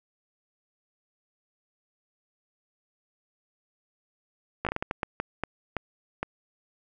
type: slowing click train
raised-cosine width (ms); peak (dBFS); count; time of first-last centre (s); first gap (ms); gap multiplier
0.5; -13; 12; 4.65-6.23; 16; 1.4
effects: none